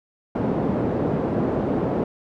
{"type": "band-pass noise", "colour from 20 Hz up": "pink", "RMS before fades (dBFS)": -23, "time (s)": [0.35, 2.04], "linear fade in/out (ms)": 5, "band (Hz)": [170, 520], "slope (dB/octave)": 12, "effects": []}